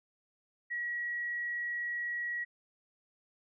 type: tone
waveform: sine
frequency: 1916 Hz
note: A#6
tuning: 47 cents sharp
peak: -33 dBFS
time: 0.7-2.45 s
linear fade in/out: 20 ms
effects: none